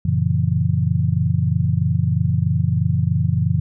sine chord, F# dominant seventh, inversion none, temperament just, 92.5 / 115.62 / 138.75 / 166.5 Hz, F#2 / A#2 / C#3 / E3, 0 / -14 / +2 / +18 cents, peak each -21 dBFS, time 0.05-3.6 s, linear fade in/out 5 ms, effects none

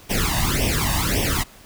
pink noise with flanger, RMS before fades -21 dBFS, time 0.09-1.44 s, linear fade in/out 20 ms, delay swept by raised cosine 0.35 to 1.1 ms, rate 1.8 Hz, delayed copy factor +0.95, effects pink hiss -47 dBFS RMS until 1.65 s

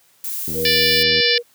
violet noise, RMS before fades -26 dBFS, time 0.24-1.03 s, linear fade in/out 2 ms
click train, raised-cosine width 3 ms, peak -17 dBFS, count 59, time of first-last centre 0.48-1.2 s, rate 80.5 Hz
sine tone, 477.6 Hz, A#4, 42 cents sharp, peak -21 dBFS, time 0.53-1.43 s, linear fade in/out 50 ms
harmonic tone, 587.3 Hz, D5, in tune, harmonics 3 / 4 / 5 / 6 / 7 / 8 / 9, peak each -22 / -22 / -22 / -22 / -22 / -22 / -22 dBFS, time 0.65-1.38 s, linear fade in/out 2 ms
effects white hiss -56 dBFS RMS until 1.54 s + high-pass 100 Hz 12 dB/octave

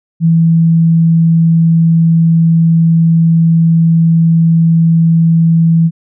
sine tone, 164.81 Hz, E3, in tune, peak -5 dBFS, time 0.2-5.91 s, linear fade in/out 50 ms, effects none

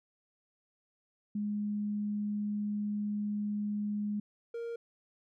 sine / triangle tone pair in turn, 207.7 / 466.3 Hz, G#3 / A#4, 0 / +1 cents, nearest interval octave + major second, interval 1401 cents, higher second, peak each -31 / -34 dBFS, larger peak first, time 1.35-4.2 / 4.54-4.76 s, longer first, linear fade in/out 5 ms, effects none

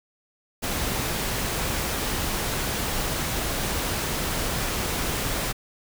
pink noise, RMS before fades -27 dBFS, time 0.62-5.53 s, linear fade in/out 20 ms, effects none

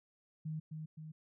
sine tone with echo, 156.3 Hz, D#3, 8 cents sharp, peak -37 dBFS, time 0.45-0.6 s, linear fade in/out 10 ms, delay 260 ms, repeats 2, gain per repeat -4 dB, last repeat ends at 1.12 s, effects none

